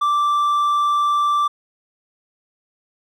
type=tone with hard clipping; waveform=sine; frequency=1172 Hz; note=D6; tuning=4 cents flat; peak=-16 dBFS; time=0.01-1.48 s; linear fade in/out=10 ms; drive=3 dB; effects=none